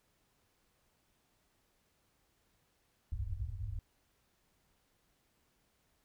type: low-pass noise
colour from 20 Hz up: white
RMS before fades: -39 dBFS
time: 3.12-3.79 s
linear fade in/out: 2 ms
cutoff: 110 Hz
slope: 96 dB/octave
effects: pink hiss -75 dBFS RMS until 6.04 s